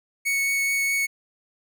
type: tone with vibrato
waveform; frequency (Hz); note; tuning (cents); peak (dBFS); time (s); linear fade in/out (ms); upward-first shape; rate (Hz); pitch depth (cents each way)
45% pulse; 2217; C#7; 0; -21; 0.25-1.07; 20; triangle; 4.7; 8
effects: none